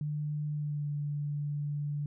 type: tone with pitch glide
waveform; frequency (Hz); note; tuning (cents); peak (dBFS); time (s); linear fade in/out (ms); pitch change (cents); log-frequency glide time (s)
sine; 149.3 to 146.14; D3 to D3; +29 to -8; -31; 0.01-2.06; 2; -37; 0.52-0.88
effects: none